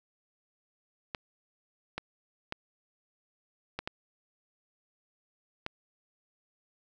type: clicks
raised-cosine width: 0.3 ms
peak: -18 dBFS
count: 6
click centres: 1.148 / 1.98 / 2.524 / 3.79 / 3.875 / 5.664 s
effects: none